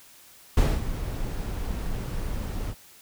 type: noise with ADSR envelope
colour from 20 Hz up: brown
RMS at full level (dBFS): -17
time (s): 0.57-2.75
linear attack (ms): 6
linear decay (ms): 230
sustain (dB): -13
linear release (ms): 53
effects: white hiss -52 dBFS RMS until 3.01 s